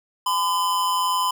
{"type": "tone with amplitude modulation", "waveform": "square", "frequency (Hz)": 1014, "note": "B5", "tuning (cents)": 45, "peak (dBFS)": -18, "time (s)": [0.26, 1.31], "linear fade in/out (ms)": 5, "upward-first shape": "sine", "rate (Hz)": 182, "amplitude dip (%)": 50, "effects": []}